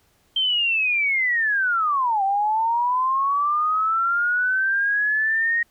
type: linear two-way sweep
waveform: sine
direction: down then up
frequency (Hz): 3149 to 770 to 1877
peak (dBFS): -18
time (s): 0.36-5.63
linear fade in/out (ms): 5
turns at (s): 2.23
effects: pink hiss -62 dBFS RMS until 5.7 s